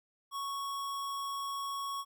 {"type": "tone", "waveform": "square", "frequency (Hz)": 1108.7, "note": "C#6", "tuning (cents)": 0, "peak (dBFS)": -36, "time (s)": [0.31, 2.05], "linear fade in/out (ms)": 50, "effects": ["13-bit"]}